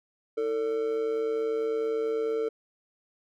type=tone with amplitude modulation; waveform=triangle; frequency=447.8 Hz; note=A4; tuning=30 cents sharp; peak=-21 dBFS; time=0.37-2.49 s; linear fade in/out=10 ms; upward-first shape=sine; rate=129 Hz; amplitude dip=60%; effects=none